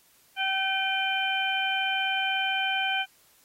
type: harmonic tone with a mistuned harmonic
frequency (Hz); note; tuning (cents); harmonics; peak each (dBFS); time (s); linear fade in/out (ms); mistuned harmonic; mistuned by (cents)
769; G5; -33; 1 / 2 / 3 / 4; -30 / -30 / -30 / -30; 0.36-3.06; 50; 3; +66
effects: white hiss -61 dBFS RMS until 3.44 s + AAC 48 kbps